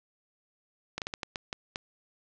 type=slowing click train; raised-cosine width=0.2 ms; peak=-16 dBFS; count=8; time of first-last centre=0.98-1.759 s; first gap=38 ms; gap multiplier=1.35; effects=low-pass 7000 Hz 12 dB/octave